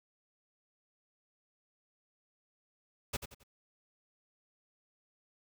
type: noise with echo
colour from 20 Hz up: pink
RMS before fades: -35 dBFS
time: 3.13-3.17 s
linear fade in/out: 10 ms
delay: 89 ms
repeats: 3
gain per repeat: -9 dB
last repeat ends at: 3.437 s
effects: none